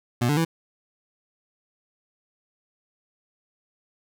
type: tone with pitch steps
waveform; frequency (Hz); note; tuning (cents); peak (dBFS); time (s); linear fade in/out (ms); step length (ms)
25% pulse; 120.5 / 147 / 164.5; B2 / D3 / E3; -42 / +2 / -3; -16; 0.21-0.45; 10; 80
effects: none